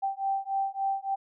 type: beating tone pair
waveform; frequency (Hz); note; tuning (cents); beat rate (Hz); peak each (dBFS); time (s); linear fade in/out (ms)
sine; 780 / 783.5; G5 / G5; -9 / -1; 3.5; -30; 0.02-1.16; 20
effects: none